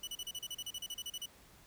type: tone bursts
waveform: sawtooth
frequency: 2960 Hz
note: F#7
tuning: in tune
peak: -36 dBFS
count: 16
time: 0.03-1.259 s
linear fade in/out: 5 ms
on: 44 ms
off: 35 ms
effects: pink hiss -61 dBFS RMS until 1.66 s